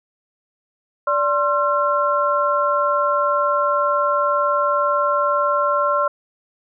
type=tone cluster; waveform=sine; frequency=582 / 1060 / 1360 Hz; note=D5 / C6 / F6; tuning=-16 / +22 / -46 cents; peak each=-20 dBFS; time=1.07-6.08 s; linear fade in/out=5 ms; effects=none